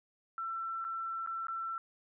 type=tone with dropouts; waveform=sine; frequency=1342 Hz; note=E6; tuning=31 cents sharp; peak=-35 dBFS; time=0.38-1.78 s; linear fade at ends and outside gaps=1 ms; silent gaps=0.843-0.849 / 1.263-1.273 / 1.469-1.483 s; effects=none